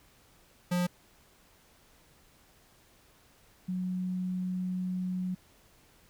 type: tone pair in turn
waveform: square / sine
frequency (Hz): 177.7 / 183.22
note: F3 / F#3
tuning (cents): +30 / -17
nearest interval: minor second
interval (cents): 53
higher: second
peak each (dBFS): -27 / -30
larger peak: first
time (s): 0.71-0.87 / 3.68-5.35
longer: second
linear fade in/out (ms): 10
effects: pink hiss -62 dBFS RMS until 6.09 s